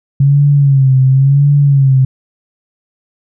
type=tone with vibrato; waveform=sine; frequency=137.3 Hz; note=C#3; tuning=16 cents flat; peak=-5 dBFS; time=0.2-2.05 s; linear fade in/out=5 ms; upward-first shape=sine; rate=0.94 Hz; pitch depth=80 cents each way; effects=none